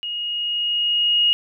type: tone with level ramp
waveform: sine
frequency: 2873 Hz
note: F7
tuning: 48 cents sharp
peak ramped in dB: -25 to -13 dBFS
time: 0.03-1.33 s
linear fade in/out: 0 ms
effects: none